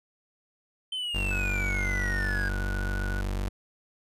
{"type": "exponential sweep", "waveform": "triangle", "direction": "down", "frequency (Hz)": [3100, 1600], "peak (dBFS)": -28, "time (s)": [0.92, 2.49], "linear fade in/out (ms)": 5}
{"type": "tone", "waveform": "35% pulse", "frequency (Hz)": 48, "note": "G1", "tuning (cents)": -36, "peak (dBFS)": -26, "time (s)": [1.14, 3.49], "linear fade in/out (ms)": 10}
{"type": "tone with vibrato", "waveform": "sine", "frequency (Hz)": 1466, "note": "F#6", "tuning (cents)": -16, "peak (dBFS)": -35, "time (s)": [1.31, 3.21], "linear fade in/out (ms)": 2, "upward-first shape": "square", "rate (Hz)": 14, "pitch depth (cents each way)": 19}
{"effects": ["resampled to 32000 Hz"]}